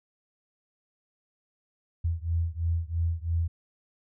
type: beating tone pair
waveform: sine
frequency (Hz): 82.41 / 85.41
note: E2 / F2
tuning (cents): 0 / -38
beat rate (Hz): 3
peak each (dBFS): -28 / -29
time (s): 2.04-3.48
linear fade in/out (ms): 10
effects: none